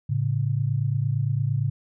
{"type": "tone pair together", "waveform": "sine", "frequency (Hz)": [110.64, 139.4], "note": ["A2", "C#3"], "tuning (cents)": [10, 10], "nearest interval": "major third", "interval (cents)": 400, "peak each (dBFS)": -24, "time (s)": [0.09, 1.7], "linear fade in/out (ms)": 10, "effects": []}